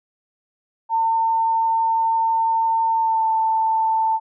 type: tone with pitch glide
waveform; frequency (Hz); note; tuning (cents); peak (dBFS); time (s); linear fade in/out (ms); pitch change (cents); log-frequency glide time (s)
sine; 903 to 889; A5 to A5; +45 to +18; -16; 0.89-4.2; 50; -27; 2.95-3.26
effects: none